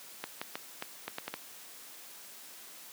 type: clicks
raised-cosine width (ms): 0.3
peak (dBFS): -19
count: 8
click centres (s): 0.24 / 0.415 / 0.555 / 0.824 / 1.08 / 1.184 / 1.28 / 1.34
effects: white hiss -50 dBFS RMS until 2.92 s + high-pass 200 Hz 12 dB/octave